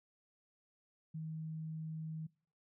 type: tone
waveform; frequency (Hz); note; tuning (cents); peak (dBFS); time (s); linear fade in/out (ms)
sine; 158.5; D#3; +32; -40; 1.14-2.27; 10
effects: noise-tail reverb RT60 0.5 s tail -24 dB re dry